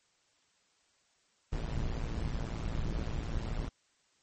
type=noise with amplitude modulation; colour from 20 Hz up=brown; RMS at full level=-31 dBFS; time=1.52-3.69 s; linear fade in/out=10 ms; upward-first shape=sine; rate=114 Hz; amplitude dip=80%; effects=white hiss -71 dBFS RMS until 4.22 s + MP3 32 kbps